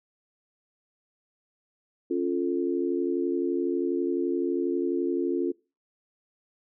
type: chord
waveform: sine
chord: Db augmented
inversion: none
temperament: equal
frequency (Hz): 277.2 / 349.2 / 440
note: Db4 / F4 / A4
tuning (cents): 0 / 0 / 0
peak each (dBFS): -29 / -26 / -32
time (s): 2.1-5.52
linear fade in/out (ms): 10
effects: noise-tail reverb RT60 0.3 s tail -22 dB re dry